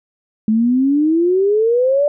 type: exponential sweep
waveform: sine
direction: up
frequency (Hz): 213.3 to 593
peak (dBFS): -11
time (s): 0.48-2.08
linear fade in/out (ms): 2
effects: none